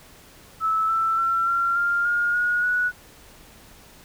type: tone with pitch steps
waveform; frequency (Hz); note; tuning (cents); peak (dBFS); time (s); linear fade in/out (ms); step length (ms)
sine; 1307 / 1329.1 / 1351.5 / 1374.4 / 1397.6 / 1421.2 / 1445.2 / 1469.6; E6 / E6 / E6 / F6 / F6 / F6 / F#6 / F#6; -15 / +14 / +43 / -28 / +1 / +30 / -41 / -12; -19; 0.6-2.92; 50; 290
effects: pink hiss -49 dBFS RMS until 4.04 s